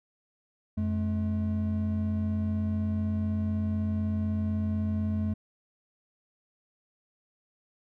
triangle tone pair together, 89.98 / 214 Hz, F#2 / A3, -48 / -48 cents, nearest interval octave + minor third, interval 1500 cents, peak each -27 dBFS, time 0.77-5.34 s, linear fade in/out 10 ms, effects none

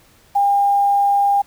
sine tone with quantisation, 804 Hz, G5, 44 cents sharp, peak -12 dBFS, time 0.35-1.42 s, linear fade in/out 10 ms, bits 7, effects pink hiss -52 dBFS RMS until 1.46 s

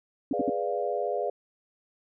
sine tone bursts, 277.2 Hz, C#4, in tune, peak -23 dBFS, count 3, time 0.31-0.496 s, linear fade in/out 2 ms, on 20 ms, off 63 ms
sine chord, G# diminished seventh, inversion none, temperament equal, 415.3 / 493.9 / 587.3 / 698.5 Hz, G#4 / B4 / D5 / F5, 0 / 0 / 0 / 0 cents, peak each -32 dBFS, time 0.33-1.3 s, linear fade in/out 5 ms
effects none

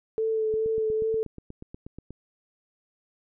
sine tone with vibrato, 440 Hz, A4, in tune, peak -23 dBFS, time 0.18-1.23 s, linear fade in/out 0 ms, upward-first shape sine, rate 2.4 Hz, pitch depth 18 cents each way
click train, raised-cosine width 3 ms, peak -27 dBFS, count 14, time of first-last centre 0.54-2.106 s, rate 8.3 Hz
effects none

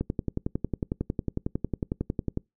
click train, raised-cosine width 3 ms, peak -14 dBFS, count 27, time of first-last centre 0.01-2.374 s, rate 11 Hz, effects noise-tail reverb RT60 0.2 s tail -26 dB re dry

